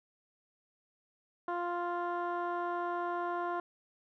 15% pulse tone with low-pass filter, 349.2 Hz, F4, in tune, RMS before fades -35 dBFS, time 1.48-3.6 s, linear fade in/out 2 ms, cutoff 1200 Hz, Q 1.4, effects none

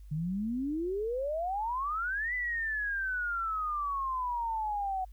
sine exponential two-way sweep, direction up then down, 146.83 to 2010 to 741 Hz, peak -30 dBFS, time 0.11-5.05 s, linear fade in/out 10 ms, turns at 2.34 s, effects added 50 Hz sine -46 dBFS peak until 5.12 s + white hiss -72 dBFS RMS until 5.12 s

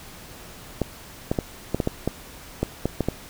clicks, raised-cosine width 2 ms, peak -8 dBFS, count 11, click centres 0.817 / 1.315 / 1.388 / 1.746 / 1.802 / 1.874 / 2.076 / 2.63 / 2.856 / 3.007 / 3.086 s, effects pink hiss -43 dBFS RMS until 3.29 s

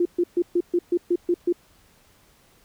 sine tone bursts, 349.2 Hz, F4, in tune, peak -17 dBFS, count 9, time 0-1.526 s, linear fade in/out 5 ms, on 54 ms, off 130 ms, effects pink hiss -58 dBFS RMS until 2.64 s

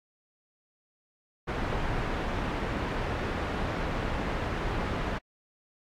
pink low-pass noise, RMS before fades -31 dBFS, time 1.47-5.19 s, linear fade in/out 20 ms, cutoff 1900 Hz, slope 12 dB/octave, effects AAC 64 kbps

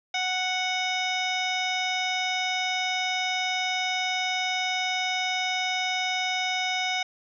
harmonic tone, 740 Hz, F#5, in tune, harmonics 1 / 2 / 3 / 4 / 5 / 7 / 8 / 9, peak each -30 / -36 / -29 / -36 / -32 / -37 / -41 / -49 dBFS, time 0.14-7.03 s, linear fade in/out 5 ms, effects none

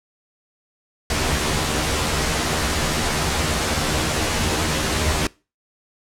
pink noise with comb filter, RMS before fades -21 dBFS, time 1.1-5.27 s, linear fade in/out 2 ms, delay 13 ms, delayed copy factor +0.9, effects noise-tail reverb RT60 0.3 s tail -23 dB re dry + low-pass 9000 Hz 12 dB/octave

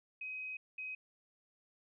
sine tone bursts at uneven times, 2525 Hz, D#7, 25 cents sharp, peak -40 dBFS, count 2, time 0.21-0.57 / 0.78-0.95 s, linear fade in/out 5 ms, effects none

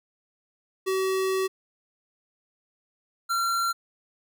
square tone pair in turn, 380 / 1368.3 Hz, F#4 / F6, +46 / -36 cents, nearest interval octave + minor seventh, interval 2218 cents, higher second, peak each -24 dBFS, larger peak neither, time 0.86-1.48 / 3.29-3.73 s, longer first, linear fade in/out 20 ms, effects none

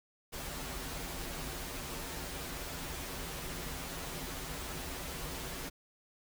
pink noise with comb filter, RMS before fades -41 dBFS, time 0.32-5.7 s, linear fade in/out 20 ms, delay 9.5 ms, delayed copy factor -0.7, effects none

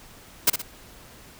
white noise with echo, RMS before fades -17 dBFS, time 0.47-0.5 s, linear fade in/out 5 ms, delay 60 ms, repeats 2, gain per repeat -8 dB, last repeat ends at 0.62 s, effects pink hiss -48 dBFS RMS until 1.39 s

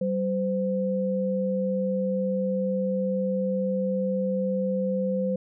sine tone pair together, 191.81 / 514 Hz, G3 / C5, -37 / -31 cents, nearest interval octave + perfect fourth, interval 1706 cents, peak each -26 dBFS, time 0.01-5.36 s, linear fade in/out 5 ms, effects none

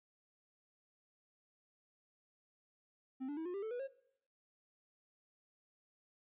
triangle tone with pitch steps, 261.6 / 290.3 / 322.1 / 357.4 / 396.5 / 440 / 488.2 / 541.7 Hz, C4 / D4 / E4 / F4 / G4 / A4 / B4 / C#5, 0 / -20 / -40 / +40 / +20 / 0 / -20 / -40 cents, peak -37 dBFS, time 3.2-3.88 s, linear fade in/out 20 ms, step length 85 ms, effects noise-tail reverb RT60 0.7 s tail -21 dB re dry + resampled to 8000 Hz

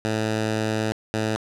10% pulse tone bursts at uneven times, 109.3 Hz, A2, 11 cents flat, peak -14 dBFS, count 2, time 0.05-0.92 / 1.14-1.36 s, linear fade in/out 0 ms, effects low-pass 8000 Hz 12 dB/octave + 9-bit

